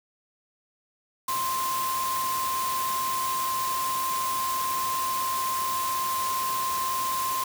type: tone in noise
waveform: sine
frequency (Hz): 1047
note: C6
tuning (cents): +1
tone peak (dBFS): -26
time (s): 1.28-7.44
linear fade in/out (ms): 5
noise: white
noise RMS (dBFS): -33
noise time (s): 1.28-7.44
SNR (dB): +4
effects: none